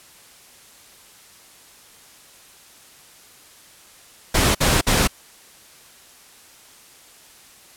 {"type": "noise bursts", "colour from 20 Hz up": "pink", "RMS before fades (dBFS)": -17, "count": 3, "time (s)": [4.34, 5.076], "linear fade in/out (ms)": 10, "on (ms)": 210, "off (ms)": 53, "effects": ["white hiss -48 dBFS RMS until 7.76 s", "low-pass 12000 Hz 12 dB/octave"]}